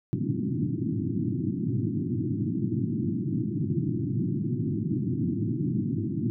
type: band-pass noise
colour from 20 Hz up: pink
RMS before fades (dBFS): -28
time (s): 0.13-6.3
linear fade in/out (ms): 0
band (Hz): 100 to 350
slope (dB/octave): 96
effects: none